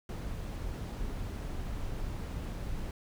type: noise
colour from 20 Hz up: brown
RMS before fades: -37 dBFS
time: 0.09-2.91 s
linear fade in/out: 2 ms
effects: none